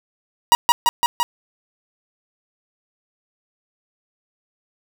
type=tone with echo; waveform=45% pulse; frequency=956 Hz; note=A#5; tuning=43 cents sharp; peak=-8 dBFS; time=0.52-0.55 s; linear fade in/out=0 ms; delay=170 ms; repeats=4; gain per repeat=-2 dB; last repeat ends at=1.23 s; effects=8-bit